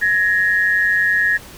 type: tone pair together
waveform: sine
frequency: 1676.2 / 1864.7 Hz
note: G#6 / A#6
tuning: +16 / 0 cents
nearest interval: major second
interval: 184 cents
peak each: -16 dBFS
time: 0.01-1.38 s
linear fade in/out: 20 ms
effects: pink hiss -39 dBFS RMS until 1.57 s